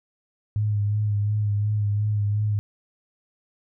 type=tone with vibrato; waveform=sine; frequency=104.3 Hz; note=G#2; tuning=8 cents sharp; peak=-20 dBFS; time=0.56-2.59 s; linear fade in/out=0 ms; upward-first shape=sine; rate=2.8 Hz; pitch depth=32 cents each way; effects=none

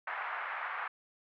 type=band-pass noise; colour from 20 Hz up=white; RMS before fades=-38 dBFS; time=0.07-0.88 s; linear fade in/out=5 ms; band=780 to 1900 Hz; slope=24 dB/octave; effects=low-pass 3000 Hz 12 dB/octave

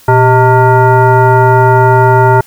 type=tone with frequency modulation; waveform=sine; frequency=392 Hz; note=G4; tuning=in tune; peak=-3 dBFS; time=0.08-2.41 s; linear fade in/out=5 ms; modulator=511 Hz; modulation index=1.6; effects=white hiss -41 dBFS RMS until 2.46 s

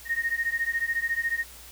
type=beating tone pair; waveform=sine; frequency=1849 / 1863 Hz; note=A#6 / A#6; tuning=-15 / -2 cents; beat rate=14 Hz; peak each=-28 dBFS; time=0.05-1.45 s; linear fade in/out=50 ms; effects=added 60 Hz sine -51 dBFS peak until 1.71 s + white hiss -47 dBFS RMS until 1.71 s

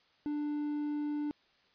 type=tone with quantisation; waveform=triangle; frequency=295.6 Hz; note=D4; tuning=11 cents sharp; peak=-30 dBFS; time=0.26-1.31 s; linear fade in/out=0 ms; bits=10; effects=white hiss -68 dBFS RMS until 1.74 s + resampled to 11025 Hz

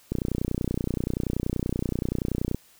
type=click train; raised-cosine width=3 ms; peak=-13 dBFS; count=75; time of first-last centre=0.12-2.546 s; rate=30.5 Hz; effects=white hiss -57 dBFS RMS until 2.79 s

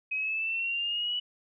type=exponential sweep; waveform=sine; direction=up; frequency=2525 to 2960 Hz; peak=-28 dBFS; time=0.11-1.2 s; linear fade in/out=10 ms; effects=none

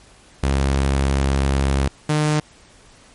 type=tone pair in turn; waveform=sawtooth; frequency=68.2 / 151.61 Hz; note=C#2 / D#3; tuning=-28 / -45 cents; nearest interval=octave + major second; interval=1383 cents; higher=second; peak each=-12 dBFS; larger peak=neither; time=0.43-1.88 / 2.09-2.4 s; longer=first; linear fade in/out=5 ms; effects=pink hiss -49 dBFS RMS until 3.14 s + MP3 48 kbps

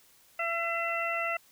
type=harmonic tone; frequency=674 Hz; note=E5; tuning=38 cents sharp; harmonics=1 / 2 / 3 / 4; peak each=-34 / -34 / -34 / -34 dBFS; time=0.39-1.37 s; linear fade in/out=5 ms; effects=white hiss -61 dBFS RMS until 1.51 s

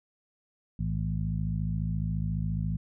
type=harmonic tone with a mistuned harmonic; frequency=54.4 Hz; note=A1; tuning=19 cents flat; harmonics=1 / 2 / 3 / 4; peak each=-33 / -32 / -31 / -39 dBFS; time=0.79-2.77 s; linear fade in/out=5 ms; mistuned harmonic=1; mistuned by=+150 cents; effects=none

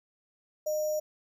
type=tone with sample-and-hold; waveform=sine; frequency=611 Hz; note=D#5; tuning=32 cents flat; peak=-27 dBFS; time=0.66-1 s; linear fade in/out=10 ms; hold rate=6300 Hz; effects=none

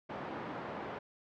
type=band-pass noise; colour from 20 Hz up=white; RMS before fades=-42 dBFS; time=0.09-0.99 s; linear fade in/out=10 ms; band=130 to 970 Hz; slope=12 dB/octave; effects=low-pass 4000 Hz 12 dB/octave

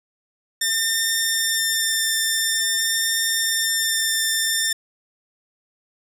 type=tone with vibrato; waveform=10% pulse; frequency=1800 Hz; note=A6; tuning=39 cents sharp; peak=-10 dBFS; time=0.61-4.73 s; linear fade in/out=5 ms; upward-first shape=triangle; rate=0.48 Hz; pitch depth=11 cents each way; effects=none

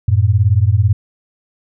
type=beating tone pair; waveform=sine; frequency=92.8 / 110.8 Hz; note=F#2 / A2; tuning=+6 / +13 cents; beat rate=18 Hz; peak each=-12 dBFS; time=0.08-0.93 s; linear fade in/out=5 ms; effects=none

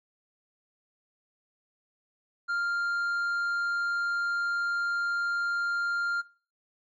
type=tone with tanh clipping; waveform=sine; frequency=1396.9 Hz; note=F6; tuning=in tune; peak=-28 dBFS; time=2.48-6.22 s; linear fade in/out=20 ms; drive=5 dB; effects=noise-tail reverb RT60 0.4 s tail -19 dB re dry

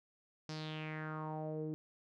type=tone with low-pass filter sweep; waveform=sawtooth; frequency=155.56 Hz; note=D#3; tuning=in tune; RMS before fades=-42 dBFS; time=0.49-1.74 s; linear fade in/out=0 ms; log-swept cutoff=5400 to 350 Hz; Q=4.3; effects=none

